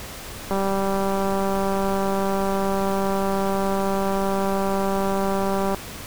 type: click train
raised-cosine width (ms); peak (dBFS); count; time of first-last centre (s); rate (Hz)
1; -11; 1022; 0.51-5.746; 195
effects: pink hiss -36 dBFS RMS until 6.06 s